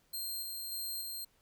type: tone with tremolo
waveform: 10% pulse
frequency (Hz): 4186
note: C8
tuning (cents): 0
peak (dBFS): -30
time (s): 0.13-1.25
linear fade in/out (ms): 10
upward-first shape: square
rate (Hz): 1.7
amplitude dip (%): 25
effects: pink hiss -71 dBFS RMS until 1.41 s